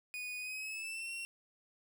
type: tone with pitch glide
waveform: 40% pulse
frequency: 2475 to 2730 Hz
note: D#7 to F7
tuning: -10 to -40 cents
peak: -39 dBFS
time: 0.14-1.25 s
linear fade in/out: 0 ms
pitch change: +170 cents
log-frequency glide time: 0.39-1.12 s
effects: none